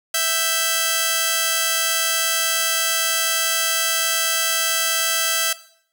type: tone pair together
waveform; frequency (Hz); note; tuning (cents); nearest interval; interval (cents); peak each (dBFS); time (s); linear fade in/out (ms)
5% pulse; 659.3 / 1568; E5 / G6; 0 / 0; octave + minor third; 1500; -10; 0.14-5.53; 5
effects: noise-tail reverb RT60 0.6 s tail -17 dB re dry